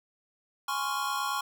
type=chord; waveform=square; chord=Db major seventh; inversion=second; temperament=equal with one note detuned; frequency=830.6 / 1039.9 / 1108.7 / 1396.9 Hz; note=Ab5 / C6 / Db6 / F6; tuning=0 / -11 / 0 / 0 cents; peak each=-37 / -36 / -33 / -37 dBFS; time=0.68-1.41 s; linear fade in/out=5 ms; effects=none